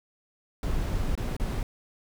brown noise with dropouts, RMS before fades -28 dBFS, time 0.63-1.63 s, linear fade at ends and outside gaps 1 ms, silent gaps 1.153-1.176 / 1.366-1.398 s, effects none

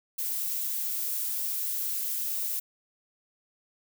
violet noise, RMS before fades -31 dBFS, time 0.18-2.6 s, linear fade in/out 10 ms, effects none

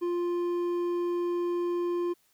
triangle tone with hard clipping, 349.2 Hz, F4, in tune, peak -28 dBFS, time 0.01-2.14 s, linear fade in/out 20 ms, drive 9 dB, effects white hiss -68 dBFS RMS until 2.33 s

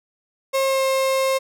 35% pulse tone with pitch glide, 537 to 532.1 Hz, C5 to C5, +45 to +29 cents, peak -16 dBFS, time 0.53-1.39 s, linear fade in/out 20 ms, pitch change -16 cents, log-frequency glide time 0.66-0.83 s, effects none

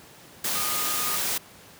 sine tone in noise, 1230 Hz, D#6, 20 cents flat, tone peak -33 dBFS, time 0.55-1.17 s, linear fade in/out 5 ms, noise white, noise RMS -27 dBFS, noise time 0.44-1.38 s, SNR -9 dB, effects pink hiss -49 dBFS RMS until 1.79 s + high-pass 100 Hz 12 dB/octave

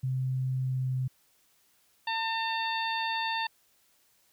sine tone with pitch glide, 130 to 129.25 Hz, C3 to C3, -11 to -21 cents, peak -27 dBFS, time 0.03-1.08 s, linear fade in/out 10 ms, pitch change -10 cents, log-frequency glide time 0.63-0.92 s
harmonic tone, 902 Hz, A5, 43 cents sharp, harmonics 1 / 2 / 3 / 4 / 5, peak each -31 / -35 / -37 / -37 / -41 dBFS, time 2.07-3.47 s, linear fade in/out 5 ms
effects white hiss -67 dBFS RMS until 4.32 s

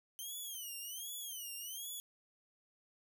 5% pulse tone with vibrato, 3085 Hz, G7, 28 cents flat, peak -35 dBFS, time 0.19-2 s, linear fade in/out 0 ms, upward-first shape sine, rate 1.3 Hz, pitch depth 180 cents each way, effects none

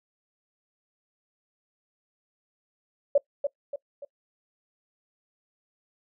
sine tone with echo, 568 Hz, C#5, 42 cents sharp, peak -15 dBFS, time 3.15-3.18 s, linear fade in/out 5 ms, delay 290 ms, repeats 3, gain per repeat -7 dB, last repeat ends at 4.05 s, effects noise-tail reverb RT60 0.1 s tail -22 dB re dry

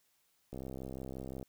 click train, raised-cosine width 2 ms, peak -30 dBFS, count 60, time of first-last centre 0.53-1.428 s, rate 65.7 Hz, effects white hiss -74 dBFS RMS until 1.48 s

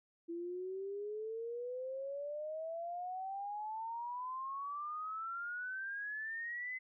sine exponential sweep, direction up, 334.3 to 2048 Hz, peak -39 dBFS, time 0.28-6.79 s, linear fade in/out 20 ms, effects none

